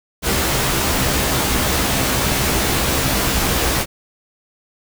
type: noise with comb filter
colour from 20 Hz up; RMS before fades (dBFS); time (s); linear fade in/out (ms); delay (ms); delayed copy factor
pink; -18; 0.22-3.86; 50; 15; +0.6
effects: none